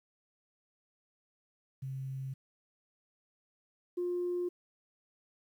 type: tone pair in turn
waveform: sine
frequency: 133.4 / 354.4 Hz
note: C3 / F4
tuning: +34 / +25 cents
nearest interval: octave + perfect fourth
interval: 1691 cents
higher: second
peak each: -36 / -30 dBFS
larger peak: second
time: 1.82-2.34 / 3.97-4.49 s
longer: neither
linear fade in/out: 10 ms
effects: tanh soft clip ceiling -27 dBFS + 11-bit